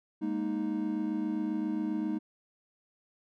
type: chord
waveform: triangle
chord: Ab suspended second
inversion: none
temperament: equal with one note detuned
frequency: 205.6 / 233.1 / 311.1 Hz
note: Ab3 / Bb3 / Eb4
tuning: -17 / 0 / 0 cents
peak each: -33 / -34 / -30 dBFS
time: 0.21-2.19 s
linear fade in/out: 20 ms
effects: none